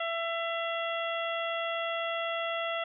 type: harmonic tone with a mistuned harmonic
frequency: 668 Hz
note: E5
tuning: 23 cents sharp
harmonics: 1 / 2 / 3 / 4 / 5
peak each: -33 / -36 / -38 / -39 / -40 dBFS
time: 0-2.84 s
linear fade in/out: 5 ms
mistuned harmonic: 4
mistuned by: +42 cents
effects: none